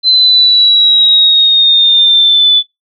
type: exponential sweep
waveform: sine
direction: down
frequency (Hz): 4068 to 3471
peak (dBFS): -4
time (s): 0.03-2.63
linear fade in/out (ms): 50
effects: noise-tail reverb RT60 0.2 s tail -24 dB re dry